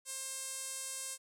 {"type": "tone with band-pass filter", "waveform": "sawtooth", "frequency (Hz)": 531, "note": "C5", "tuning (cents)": 25, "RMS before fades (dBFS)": -42, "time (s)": [0.05, 1.18], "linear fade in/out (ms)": 50, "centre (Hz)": 8600, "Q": 2.9, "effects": []}